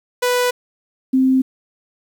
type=tone pair in turn; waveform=sawtooth / sine; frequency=493.8 / 261.6 Hz; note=B4 / C4; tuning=0 / 0 cents; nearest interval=major seventh; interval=1100 cents; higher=first; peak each=-11 dBFS; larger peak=neither; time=0.22-0.51 / 1.13-1.42 s; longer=neither; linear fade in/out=10 ms; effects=8-bit